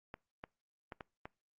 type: clicks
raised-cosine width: 0.5 ms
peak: -29 dBFS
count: 5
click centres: 0.141 / 0.439 / 0.922 / 1.008 / 1.255 s
effects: noise-tail reverb RT60 0.3 s tail -25 dB re dry + Opus 48 kbps